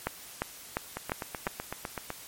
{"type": "two click trains", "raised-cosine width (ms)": 0.5, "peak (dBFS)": [-18, -13], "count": [10, 5], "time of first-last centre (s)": [[0.97, 2.104], [0.07, 1.469]], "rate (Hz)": [7.94, 2.86], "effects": ["white hiss -47 dBFS RMS until 2.27 s", "MP3 64 kbps"]}